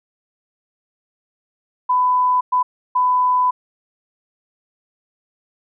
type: tone bursts at uneven times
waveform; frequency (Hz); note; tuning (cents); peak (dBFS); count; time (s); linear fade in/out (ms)
sine; 1000; B5; +21; -13; 3; 1.89-2.41 / 2.52-2.63 / 2.95-3.51; 10
effects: none